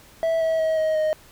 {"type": "tone with pitch steps", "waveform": "triangle", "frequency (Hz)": [655, 646.4, 637.8, 629.4, 621.1], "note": ["E5", "E5", "D#5", "D#5", "D#5"], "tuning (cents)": [-11, -34, 43, 20, -3], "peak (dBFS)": -17, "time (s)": [0.23, 1.13], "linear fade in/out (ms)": 0, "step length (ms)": 180, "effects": ["pink hiss -50 dBFS RMS until 1.31 s"]}